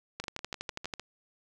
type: two click trains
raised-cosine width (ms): 0.2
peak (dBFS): -18 / -23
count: 10 / 6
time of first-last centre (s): 0.2-0.938 / 0.24-0.996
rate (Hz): 12.2 / 6.61
effects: none